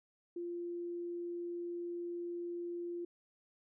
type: tone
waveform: sine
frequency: 346.7 Hz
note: F4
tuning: 13 cents flat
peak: -38 dBFS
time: 0.36-3.05 s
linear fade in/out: 5 ms
effects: none